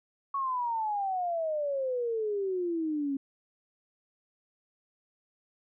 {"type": "exponential sweep", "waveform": "sine", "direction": "down", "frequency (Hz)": [1118, 270.5], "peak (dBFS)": -28, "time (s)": [0.34, 3.17], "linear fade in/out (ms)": 5, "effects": []}